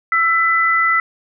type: tone pair together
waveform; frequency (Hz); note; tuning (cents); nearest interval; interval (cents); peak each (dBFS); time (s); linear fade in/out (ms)
sine; 1334 / 1998.7; E6 / B6; +20 / +20; perfect fifth; 700; -15; 0.12-1; 2
effects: none